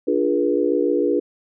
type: chord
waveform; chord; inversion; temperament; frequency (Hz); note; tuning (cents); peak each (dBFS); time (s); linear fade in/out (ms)
sine; D diminished seventh; none; equal with one note detuned; 293.7 / 349.2 / 415.3 / 482.9; D4 / F4 / Ab4 / Cb5; 0 / 0 / 0 / -39; -22; 0.07-1.2; 10
effects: none